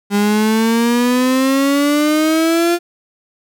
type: exponential sweep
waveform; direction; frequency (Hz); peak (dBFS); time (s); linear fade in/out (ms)
35% pulse; up; 201.4 to 349.2; -10; 0.1-2.79; 50
effects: none